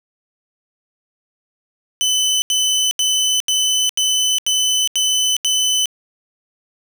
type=tone bursts; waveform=25% pulse; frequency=3018 Hz; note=F#7; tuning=34 cents sharp; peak=-11 dBFS; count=8; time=2.01-5.857 s; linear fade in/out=0 ms; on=410 ms; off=81 ms; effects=none